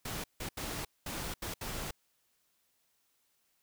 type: noise bursts at uneven times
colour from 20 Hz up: pink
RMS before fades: -39 dBFS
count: 6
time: 0.05-0.24 / 0.4-0.49 / 0.57-0.85 / 1.06-1.34 / 1.42-1.54 / 1.61-1.91 s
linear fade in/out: 5 ms
effects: white hiss -75 dBFS RMS until 3.62 s